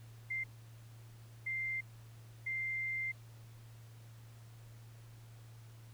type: tone bursts at uneven times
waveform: sine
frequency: 2093 Hz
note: C7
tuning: in tune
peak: -35 dBFS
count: 3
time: 0.3-0.44 / 1.46-1.81 / 2.46-3.12 s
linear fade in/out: 10 ms
effects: added 114 Hz sine -52 dBFS peak until 5.93 s + pink hiss -64 dBFS RMS until 5.93 s